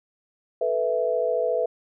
sine chord, A suspended second, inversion none, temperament equal, 440 / 493.9 / 659.3 Hz, A4 / B4 / E5, 0 / 0 / 0 cents, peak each -28 / -24 / -25 dBFS, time 0.61-1.66 s, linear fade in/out 5 ms, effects none

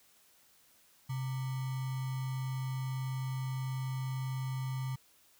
sine tone with sample-and-hold, 130.81 Hz, C3, in tune, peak -33 dBFS, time 1.09-4.96 s, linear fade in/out 10 ms, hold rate 1050 Hz, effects white hiss -65 dBFS RMS until 5.39 s

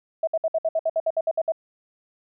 sine tone bursts, 647 Hz, E5, 32 cents flat, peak -19 dBFS, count 13, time 0.23-1.521 s, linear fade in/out 5 ms, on 43 ms, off 61 ms, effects none

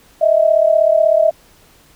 sine tone pair together, 623.1 / 659.3 Hz, D#5 / E5, +2 / 0 cents, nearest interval minor second, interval 98 cents, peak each -12 dBFS, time 0.21-1.31 s, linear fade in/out 10 ms, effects pink hiss -49 dBFS RMS until 1.95 s

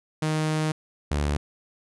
sawtooth tone pair in turn, 155.56 / 73.05 Hz, D#3 / D2, 0 / -9 cents, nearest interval octave + minor second, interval 1309 cents, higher first, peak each -19 dBFS, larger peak neither, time 0.22-0.72 / 1.11-1.37 s, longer first, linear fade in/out 5 ms, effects resampled to 24000 Hz

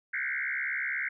sine tone with frequency modulation, 1844 Hz, A#6, 19 cents flat, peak -29 dBFS, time 0.13-1.09 s, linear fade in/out 10 ms, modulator 68.3 Hz, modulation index 5.1, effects none

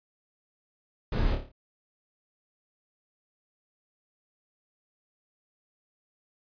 brown noise with echo, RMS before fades -26 dBFS, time 1.12-1.35 s, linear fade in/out 5 ms, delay 28 ms, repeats 6, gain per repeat -5 dB, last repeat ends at 1.518 s, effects resampled to 11025 Hz

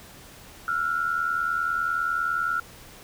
sine tone pair together, 1345 / 1425 Hz, E6 / F6, +34 / +34 cents, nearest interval minor second, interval 100 cents, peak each -26 dBFS, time 0.68-2.6 s, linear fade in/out 2 ms, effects pink hiss -47 dBFS RMS until 3.03 s

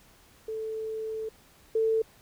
sine tone pair in turn, 440 / 444.9 Hz, A4 / A4, 0 / +19 cents, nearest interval unison, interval 19 cents, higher second, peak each -31 / -22 dBFS, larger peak second, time 0.48-1.29 / 1.75-2.02 s, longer first, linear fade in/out 5 ms, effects pink hiss -58 dBFS RMS until 2.21 s

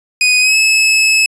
sawtooth tone with pitch glide, 2489 to 2593 Hz, D#7 to E7, 0 to -29 cents, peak -5 dBFS, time 0.21-1.26 s, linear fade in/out 2 ms, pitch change +71 cents, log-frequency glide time 0.4-0.56 s, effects resampled to 22050 Hz

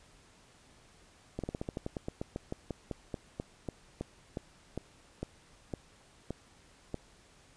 slowing click train, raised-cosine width 2 ms, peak -22 dBFS, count 25, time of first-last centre 1.39-6.943 s, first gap 47 ms, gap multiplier 1.12, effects pink hiss -61 dBFS RMS until 7.56 s + resampled to 22050 Hz

